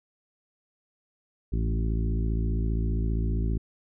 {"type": "harmonic tone with a mistuned harmonic", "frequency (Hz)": 55.1, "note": "A1", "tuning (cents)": 3, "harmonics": [1, 2, 3, 4, 5, 6, 7], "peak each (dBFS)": [-25, -31, -35, -37, -39, -41, -42], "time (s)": [1.52, 3.58], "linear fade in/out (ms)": 10, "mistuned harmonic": 3, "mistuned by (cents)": 26, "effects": []}